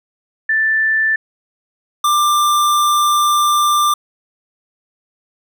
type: tone pair in turn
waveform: sine / square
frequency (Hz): 1765 / 1186.9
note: A6 / D6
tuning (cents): +5 / +18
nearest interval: perfect fifth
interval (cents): 687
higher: first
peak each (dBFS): -12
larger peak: neither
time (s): 0.49-1.16 / 2.04-3.94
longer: second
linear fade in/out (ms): 5
effects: none